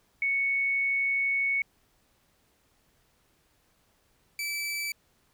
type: tone pair in turn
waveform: sine / sawtooth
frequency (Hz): 2217 / 2313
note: C#7 / D7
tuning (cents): 0 / -27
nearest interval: minor second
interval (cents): 73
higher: second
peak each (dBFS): -24 / -27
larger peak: first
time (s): 0.22-1.62 / 4.39-4.92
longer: first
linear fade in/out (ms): 2
effects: pink hiss -68 dBFS RMS until 5.33 s